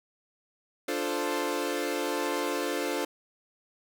sawtooth chord, D minor seventh, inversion none, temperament equal, 293.7 / 349.2 / 440 / 523.3 Hz, D4 / F4 / A4 / C5, 0 / 0 / 0 / 0 cents, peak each -30 dBFS, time 0.88-3.05 s, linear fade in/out 5 ms, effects none

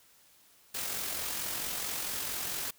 white noise with amplitude modulation, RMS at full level -34 dBFS, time 0.74-2.71 s, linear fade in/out 10 ms, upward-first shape sine, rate 44.5 Hz, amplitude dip 35%, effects white hiss -62 dBFS RMS until 2.78 s

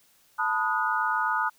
sine chord, B dominant seventh, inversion third, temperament equal with one note detuned, 880 / 987.8 / 1244.5 / 1457.1 Hz, A5 / B5 / D#6 / F#6, 0 / 0 / 0 / -27 cents, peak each -29 / -31 / -28 / -28 dBFS, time 0.38-1.5 s, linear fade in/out 20 ms, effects white hiss -62 dBFS RMS until 1.58 s

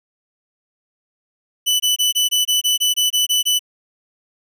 sawtooth tone bursts, 2984 Hz, F#7, 14 cents sharp, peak -11 dBFS, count 12, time 1.66-3.593 s, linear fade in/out 20 ms, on 140 ms, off 23 ms, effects none

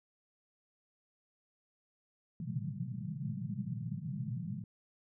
pink band-pass noise, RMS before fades -39 dBFS, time 2.4-4.64 s, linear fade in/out 2 ms, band 110 to 210 Hz, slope 96 dB/octave, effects none

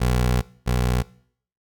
20% pulse tone pair in turn, 61.6 / 61.6 Hz, B1 / B1, -4 / -4 cents, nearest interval unison, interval 0 cents, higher neither, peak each -13 / -14 dBFS, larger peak first, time 0-0.42 / 0.66-1.03 s, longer first, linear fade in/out 20 ms, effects noise-tail reverb RT60 0.6 s tail -21 dB re dry

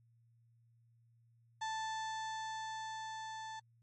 35% pulse tone with level ramp, 880 Hz, A5, in tune, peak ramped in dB -35 to -42 dBFS, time 1.61-3.6 s, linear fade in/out 10 ms, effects added 116 Hz sine -66 dBFS peak until 3.82 s + MP3 32 kbps

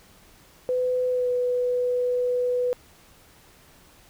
sine tone with pitch glide, 503 to 494.6 Hz, B4 to B4, +32 to +3 cents, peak -21 dBFS, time 0.69-2.73 s, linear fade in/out 0 ms, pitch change -29 cents, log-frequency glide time 1.1-1.29 s, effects pink hiss -54 dBFS RMS until 4.09 s

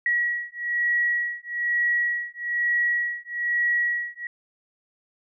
sine beating tone pair, 1917 / 1918.1 Hz, A#6 / A#6, +48 / +49 cents, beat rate 1.1 Hz, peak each -25 dBFS, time 0.06-4.27 s, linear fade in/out 2 ms, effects none

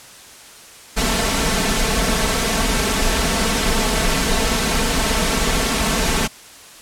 pink noise with comb filter, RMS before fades -18 dBFS, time 0.96-6.28 s, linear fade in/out 20 ms, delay 4.5 ms, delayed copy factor +0.7, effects white hiss -41 dBFS RMS until 6.81 s + low-pass 10000 Hz 12 dB/octave

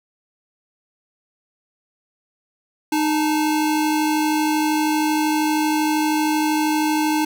square tone pair together, 307.6 / 870 Hz, D#4 / A5, -20 / -20 cents, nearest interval octave + tritone, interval 1800 cents, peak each -19 / -24 dBFS, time 2.92-7.25 s, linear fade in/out 5 ms, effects none

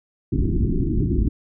pink low-pass noise, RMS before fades -20 dBFS, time 0.32-1.29 s, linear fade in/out 10 ms, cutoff 380 Hz, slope 96 dB/octave, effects none

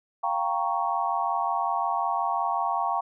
sine chord, G half-diminished seventh, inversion third, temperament equal, 698.5 / 784 / 932.3 / 1108.7 Hz, F5 / G5 / Bb5 / Db6, 0 / 0 / 0 / 0 cents, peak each -30 / -29 / -29 / -29 dBFS, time 0.23-3.01 s, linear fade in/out 10 ms, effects none

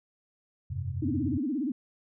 sine chord, F suspended second, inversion none, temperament equal, 87.31 / 98 / 130.81 Hz, F2 / G2 / C3, 0 / 0 / 0 cents, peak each -35 dBFS, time 0.7-1.38 s, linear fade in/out 10 ms
sine tone with vibrato, 276 Hz, C#4, 7 cents flat, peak -27 dBFS, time 1.02-1.72 s, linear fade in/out 5 ms, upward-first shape sine, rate 17 Hz, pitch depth 240 cents each way
effects none

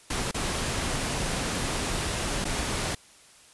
pink noise with dropouts, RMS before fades -29 dBFS, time 0.1-2.95 s, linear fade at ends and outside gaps 5 ms, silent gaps 0.313-0.343 / 2.444-2.451 s, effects white hiss -54 dBFS RMS until 3.53 s + resampled to 24000 Hz

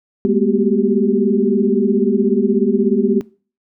sine tone cluster, 202 / 218.8 / 242.4 / 380.2 / 396.6 Hz, G#3 / A3 / B3 / F#4 / G4, -48 / -9 / -32 / +47 / +20 cents, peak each -19 dBFS, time 0.25-3.21 s, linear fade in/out 0 ms, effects noise-tail reverb RT60 0.4 s tail -22 dB re dry

